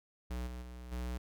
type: tone with level steps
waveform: square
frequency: 61.4 Hz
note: B1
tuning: 9 cents flat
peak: -37 / -42 / -46 / -37 dBFS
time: 0.3-1.18 s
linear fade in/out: 10 ms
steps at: 0.46 / 0.61 / 0.91 s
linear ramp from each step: 20 ms
effects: none